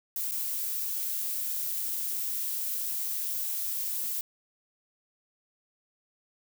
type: noise with dropouts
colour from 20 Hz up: violet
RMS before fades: -32 dBFS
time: 0.16-4.21 s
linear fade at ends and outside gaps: 1 ms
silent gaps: 0.312-0.319 s
effects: none